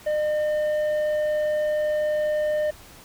sine tone with tanh clipping, 606 Hz, D#5, 46 cents flat, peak -22 dBFS, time 0.06-2.71 s, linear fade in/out 10 ms, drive 6 dB, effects pink hiss -47 dBFS RMS until 3.04 s

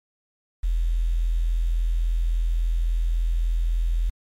sine tone with quantisation, 41.8 Hz, E1, 25 cents sharp, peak -19 dBFS, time 0.63-4.1 s, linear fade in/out 10 ms, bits 8, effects MP3 64 kbps

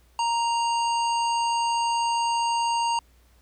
harmonic tone, 932.3 Hz, A#5, in tune, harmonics 1 / 3 / 5 / 7 / 9, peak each -22 / -32 / -36 / -39 / -41 dBFS, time 0.19-2.99 s, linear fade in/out 2 ms, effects added 60 Hz sine -56 dBFS peak until 3.41 s + pink hiss -63 dBFS RMS until 3.41 s

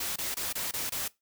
white noise bursts, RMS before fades -33 dBFS, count 6, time 0-1.08 s, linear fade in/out 5 ms, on 160 ms, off 24 ms, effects noise-tail reverb RT60 0.2 s tail -21 dB re dry

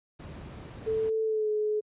brown noise, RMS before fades -39 dBFS, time 0.19-1.1 s, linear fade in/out 10 ms
sine tone with pitch glide, 441.4 to 425.1 Hz, A4 to G#4, +5 to +40 cents, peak -25 dBFS, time 0.86-1.81 s, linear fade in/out 20 ms, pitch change -65 cents, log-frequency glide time 1.24-1.5 s
effects high-pass 80 Hz 12 dB/octave + resampled to 8000 Hz

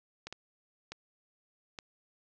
clicks, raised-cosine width 0.2 ms, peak -24 dBFS, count 4, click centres 0.27 / 0.326 / 0.92 / 1.788 s, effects resampled to 16000 Hz + 9-bit

